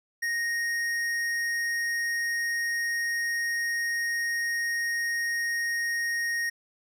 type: tone with tanh clipping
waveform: sine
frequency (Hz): 1864.7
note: A#6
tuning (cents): 0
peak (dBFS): -28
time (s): 0.22-6.5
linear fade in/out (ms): 10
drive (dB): 14
effects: none